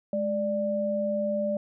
sine tone pair together, 210 / 590 Hz, G#3 / D5, +19 / +8 cents, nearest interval octave + tritone, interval 1789 cents, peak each -30 / -26 dBFS, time 0.13-1.57 s, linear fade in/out 2 ms, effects none

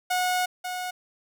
sawtooth tone pair in turn, 729 / 729 Hz, F#5 / F#5, -26 / -26 cents, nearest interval unison, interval 0 cents, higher neither, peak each -19 / -26 dBFS, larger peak first, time 0.1-0.46 / 0.64-0.91 s, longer first, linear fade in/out 10 ms, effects none

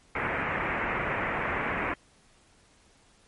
white low-pass noise, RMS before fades -30 dBFS, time 0.15-1.94 s, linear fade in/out 5 ms, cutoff 2300 Hz, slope 48 dB/octave, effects pink hiss -61 dBFS RMS until 3.27 s + MP3 48 kbps

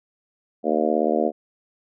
harmonic tone, 77.2 Hz, D#2, 13 cents flat, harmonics 3 / 4 / 5 / 6 / 7 / 8 / 9, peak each -26 / -26 / -26 / -26 / -26 / -26 / -26 dBFS, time 0.63-1.32 s, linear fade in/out 50 ms, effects none

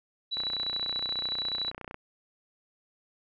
sine tone with tremolo, 3938 Hz, B7, 6 cents flat, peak -28 dBFS, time 0.31-1.71 s, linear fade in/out 20 ms, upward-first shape square, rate 14 Hz, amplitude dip 35%
click train, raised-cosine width 0.5 ms, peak -24 dBFS, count 49, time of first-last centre 0.37-1.944 s, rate 30.5 Hz
effects none

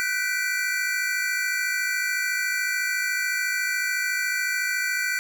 square chord, G major seventh, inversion third, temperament equal with one note detuned, 1480 / 1533.9 / 1975.5 / 2349 Hz, F#6 / G6 / B6 / D7, 0 / -38 / 0 / 0 cents, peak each -30 dBFS, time 0-5.19 s, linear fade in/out 0 ms, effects none

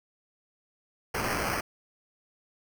violet noise with sample-and-hold, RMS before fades -30 dBFS, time 1.14-1.61 s, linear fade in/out 10 ms, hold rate 3675 Hz, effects none

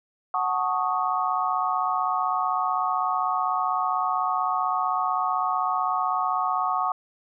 sine chord, D# half-diminished seventh, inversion first, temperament equal, 740 / 880 / 1108.7 / 1244.5 Hz, F#5 / A5 / C#6 / D#6, 0 / 0 / 0 / 0 cents, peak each -27 / -31 / -26 / -28 dBFS, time 0.34-6.92 s, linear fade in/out 2 ms, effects none

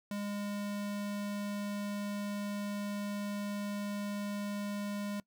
square tone, 204.2 Hz, G#3, 29 cents flat, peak -36 dBFS, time 0.11-5.2 s, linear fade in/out 2 ms, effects noise-tail reverb RT60 0.1 s tail -22 dB re dry

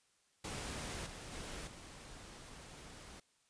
pink noise with level steps, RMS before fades -43 / -49 / -46 / -53 dBFS, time 0.44-3.2 s, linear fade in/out 5 ms, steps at 1.06 / 1.32 / 1.67 s, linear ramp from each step 5 ms, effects white hiss -74 dBFS RMS until 3.49 s + resampled to 22050 Hz

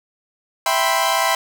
sawtooth chord, C major seventh, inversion first, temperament equal, 659.3 / 784 / 987.8 / 1046.5 Hz, E5 / G5 / B5 / C6, 0 / 0 / 0 / 0 cents, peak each -18 dBFS, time 0.66-1.35 s, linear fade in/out 2 ms, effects none

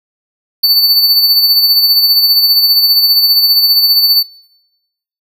square tone with tremolo, 4500 Hz, C#8, 25 cents sharp, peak -5 dBFS, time 0.63-4.23 s, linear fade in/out 10 ms, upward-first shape sine, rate 15 Hz, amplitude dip 45%, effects noise-tail reverb RT60 1.0 s tail -26 dB re dry

